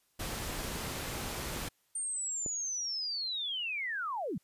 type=noise; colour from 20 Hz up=pink; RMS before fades=-38 dBFS; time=0.19-1.69 s; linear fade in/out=10 ms
type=clicks; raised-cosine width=2 ms; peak=-27 dBFS; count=3; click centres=0.756 / 1.563 / 2.462 s
type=linear sweep; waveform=sine; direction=down; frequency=8870 to 130.81 Hz; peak=-33 dBFS; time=1.95-4.38 s; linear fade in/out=5 ms
effects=white hiss -73 dBFS RMS until 4.43 s + resampled to 32000 Hz